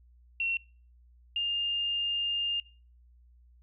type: tone pair in turn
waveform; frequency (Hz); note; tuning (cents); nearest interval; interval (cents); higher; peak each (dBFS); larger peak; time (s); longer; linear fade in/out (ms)
sine; 2725 / 2813; F7 / F7; -43 / +12; minor second; 55; second; -27; neither; 0.4-0.57 / 1.36-2.6; second; 2
effects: noise-tail reverb RT60 0.4 s tail -23 dB re dry + added 60 Hz sine -56 dBFS peak until 3.62 s